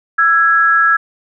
sine tone pair together, 1335.7 / 1661.2 Hz, E6 / G#6, +22 / 0 cents, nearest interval major third, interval 378 cents, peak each -11 dBFS, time 0.18-0.97 s, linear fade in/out 10 ms, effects none

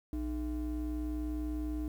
triangle ring-modulated tone, 182 Hz, F#3, 28 cents flat, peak -28 dBFS, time 0.13-1.88 s, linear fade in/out 0 ms, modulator 124 Hz, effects 10-bit

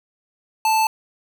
square tone, 879 Hz, A5, 2 cents flat, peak -16 dBFS, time 0.65-0.87 s, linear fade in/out 2 ms, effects none

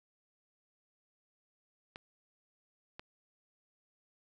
clicks, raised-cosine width 0.3 ms, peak -28 dBFS, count 2, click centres 1.959 / 2.995 s, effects none

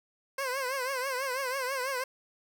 15% pulse tone with vibrato, 524 Hz, C5, 2 cents sharp, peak -24 dBFS, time 0.38-2.04 s, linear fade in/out 5 ms, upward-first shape triangle, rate 6.1 Hz, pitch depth 120 cents each way, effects none

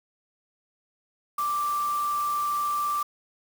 sine tone in noise, 1174.7 Hz, D6, in tune, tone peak -24 dBFS, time 1.38-3.03 s, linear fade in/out 5 ms, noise white, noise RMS -41 dBFS, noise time 1.38-3.03 s, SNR +14 dB, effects none

